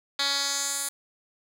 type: tone with band-pass filter sweep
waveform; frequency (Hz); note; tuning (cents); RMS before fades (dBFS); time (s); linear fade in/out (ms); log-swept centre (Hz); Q
10% pulse; 280; C#4; +18; -28; 0.19-0.89; 5; 3800 to 10000; 2
effects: none